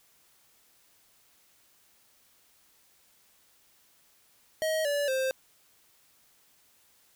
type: tone with pitch steps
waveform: square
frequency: 632 / 576.2 / 525.3 Hz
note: D#5 / D5 / C5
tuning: +27 / -33 / +7 cents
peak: -27 dBFS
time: 4.62-5.31 s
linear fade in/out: 0 ms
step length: 230 ms
effects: white hiss -64 dBFS RMS until 7.15 s